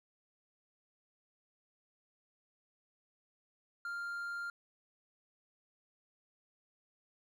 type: tone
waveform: triangle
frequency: 1396.9 Hz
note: F6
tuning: in tune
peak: -36 dBFS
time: 3.85-4.5 s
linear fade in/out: 2 ms
effects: none